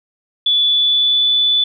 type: tone with pitch glide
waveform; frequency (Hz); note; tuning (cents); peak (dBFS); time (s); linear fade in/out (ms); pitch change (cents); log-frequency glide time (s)
sine; 3451 to 3479; A7 to A7; -34 to -20; -11; 0.46-1.64; 5; +14; 0.58-1.31
effects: none

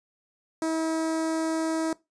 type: tone with notch filter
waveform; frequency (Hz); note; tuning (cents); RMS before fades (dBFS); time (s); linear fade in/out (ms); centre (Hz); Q
sawtooth; 321.7; E4; -42; -27; 0.62-1.93; 2; 2900; 0.7
effects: noise-tail reverb RT60 0.2 s tail -20 dB re dry + resampled to 22050 Hz

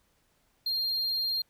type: tone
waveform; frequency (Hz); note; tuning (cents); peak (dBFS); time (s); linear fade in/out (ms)
triangle; 4205; C8; +8; -26; 0.66-1.42; 5
effects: pink hiss -70 dBFS RMS until 1.49 s

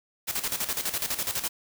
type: noise with tremolo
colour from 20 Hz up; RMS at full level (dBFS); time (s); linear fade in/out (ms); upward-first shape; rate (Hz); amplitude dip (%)
white; -28; 0.27-1.49; 20; square; 12; 70
effects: none

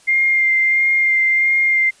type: tone with vibrato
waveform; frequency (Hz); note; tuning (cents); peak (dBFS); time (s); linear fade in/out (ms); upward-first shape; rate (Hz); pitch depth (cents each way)
sine; 2108; C7; +12; -12; 0.07-1.91; 20; sine; 1.5; 15
effects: white hiss -50 dBFS RMS until 2 s + resampled to 22050 Hz

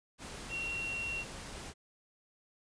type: tone in noise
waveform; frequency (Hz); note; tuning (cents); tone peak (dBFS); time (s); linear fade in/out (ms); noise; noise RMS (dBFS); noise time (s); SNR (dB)
sine; 2741; F7; -33; -35; 0.49-1.25; 50; pink; -45; 0.18-1.74; +7
effects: resampled to 22050 Hz

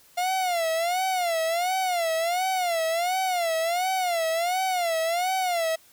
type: tone with vibrato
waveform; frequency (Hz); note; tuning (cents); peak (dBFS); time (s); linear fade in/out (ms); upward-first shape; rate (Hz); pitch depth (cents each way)
45% pulse; 700; F5; +4; -23; 0.17-5.76; 10; sine; 1.4; 140
effects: white hiss -56 dBFS RMS until 5.92 s

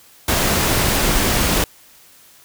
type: noise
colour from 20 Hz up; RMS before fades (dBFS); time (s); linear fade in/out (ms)
pink; -17; 0.28-1.64; 2
effects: white hiss -48 dBFS RMS until 2.44 s

